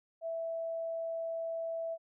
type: tone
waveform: sine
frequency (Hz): 659.3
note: E5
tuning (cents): 0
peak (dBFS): -34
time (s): 0.21-1.98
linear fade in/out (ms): 50
effects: none